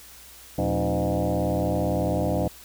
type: tone with frequency modulation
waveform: sine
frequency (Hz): 216.1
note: A3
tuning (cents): -31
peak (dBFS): -21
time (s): 0.58-2.48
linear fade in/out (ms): 5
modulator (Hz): 98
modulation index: 5.1
effects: added 60 Hz sine -55 dBFS peak until 2.64 s + white hiss -47 dBFS RMS until 2.64 s